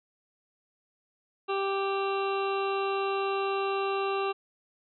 harmonic tone, 392 Hz, G4, in tune, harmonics 1 / 2 / 3 / 4 / 6 / 7 / 8 / 9 / 10, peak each -29 / -34 / -33 / -45 / -48 / -38 / -50 / -52 / -45 dBFS, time 1.48-4.33 s, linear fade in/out 20 ms, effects none

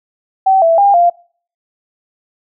sine tone with pitch steps, 767 / 662 / 803 / 695 Hz, G5 / E5 / G5 / F5, -38 / +7 / +41 / -9 cents, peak -6 dBFS, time 0.46-1.1 s, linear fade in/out 10 ms, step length 160 ms, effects noise-tail reverb RT60 0.5 s tail -25 dB re dry

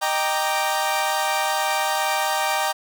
sawtooth chord, Eb major seventh, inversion none, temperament equal with one note detuned, 618.3 / 784 / 932.3 / 1174.7 Hz, Eb5 / G5 / Bb5 / D6, -11 / 0 / 0 / 0 cents, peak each -24 / -20 / -22 / -25 dBFS, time 0.01-2.73 s, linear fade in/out 20 ms, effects none

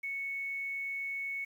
sine tone with quantisation, 2213 Hz, C#7, 3 cents flat, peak -34 dBFS, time 0.03-1.45 s, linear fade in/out 10 ms, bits 10, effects none

